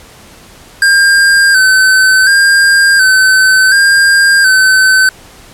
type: tone with vibrato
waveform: square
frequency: 1565 Hz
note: G6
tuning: 3 cents flat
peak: -5 dBFS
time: 0.82-5.09 s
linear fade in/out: 2 ms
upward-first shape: square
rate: 0.69 Hz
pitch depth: 42 cents each way
effects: pink hiss -37 dBFS RMS until 5.53 s + low-pass 12000 Hz 12 dB/octave